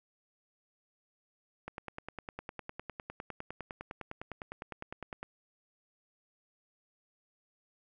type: click train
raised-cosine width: 0.5 ms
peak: -25 dBFS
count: 36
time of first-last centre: 1.68-5.23 s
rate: 9.86 Hz
effects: none